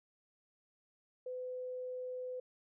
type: tone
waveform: sine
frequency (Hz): 505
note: B4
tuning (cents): +39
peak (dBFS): -39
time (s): 1.26-2.4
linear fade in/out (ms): 5
effects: none